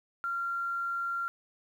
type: tone with quantisation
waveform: sine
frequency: 1380 Hz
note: F6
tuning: 21 cents flat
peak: -30 dBFS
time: 0.24-1.28 s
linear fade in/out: 0 ms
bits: 10
effects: none